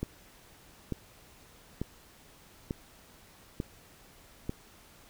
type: click train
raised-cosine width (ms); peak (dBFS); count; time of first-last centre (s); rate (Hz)
3; -19; 6; 0.03-4.494; 1.12
effects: pink hiss -57 dBFS RMS until 5.09 s